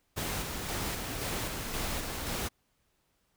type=noise with tremolo; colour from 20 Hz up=pink; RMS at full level=-34 dBFS; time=0.16-2.49 s; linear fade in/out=20 ms; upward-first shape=square; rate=1.9 Hz; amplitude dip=30%; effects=pink hiss -74 dBFS RMS until 3.36 s